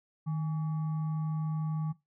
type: tone with frequency modulation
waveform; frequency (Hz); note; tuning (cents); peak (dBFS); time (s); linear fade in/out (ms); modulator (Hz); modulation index
sine; 155.56; D#3; 0; -29; 0.26-1.93; 20; 982; 0.2
effects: noise-tail reverb RT60 0.2 s tail -18 dB re dry